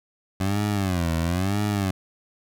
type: tone with vibrato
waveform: 20% pulse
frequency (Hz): 92.5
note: F#2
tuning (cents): 0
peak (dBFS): -17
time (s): 0.4-1.91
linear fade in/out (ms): 5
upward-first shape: sine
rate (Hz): 1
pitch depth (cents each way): 210
effects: none